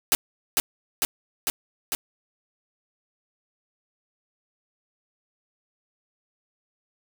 white noise with echo, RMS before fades -19 dBFS, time 0.12-0.15 s, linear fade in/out 0 ms, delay 450 ms, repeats 4, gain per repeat -2 dB, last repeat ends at 1.95 s, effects none

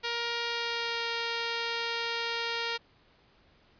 5% pulse tone with pitch glide, 470 to 465.1 Hz, A#4 to A#4, +14 to -4 cents, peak -18 dBFS, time 0.03-2.78 s, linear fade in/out 20 ms, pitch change -18 cents, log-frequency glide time 0.45-1.07 s, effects pink hiss -63 dBFS RMS until 3.79 s + resampled to 11025 Hz

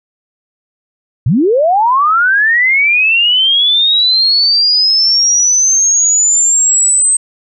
sine linear sweep, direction up, 98 to 8290 Hz, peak -7 dBFS, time 1.26-7.17 s, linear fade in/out 5 ms, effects none

